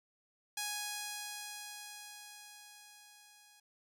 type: tone with level ramp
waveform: 5% pulse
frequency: 830.6 Hz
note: G#5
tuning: in tune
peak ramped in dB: -24 to -49 dBFS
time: 0.57-3.6 s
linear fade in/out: 5 ms
effects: none